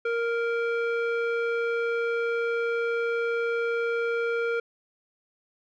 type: tone with low-pass filter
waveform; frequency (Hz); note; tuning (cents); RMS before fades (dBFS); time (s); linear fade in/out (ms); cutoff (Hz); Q
square; 466.2; A#4; 0; -27; 0.05-4.6; 5; 1900; 2.3
effects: none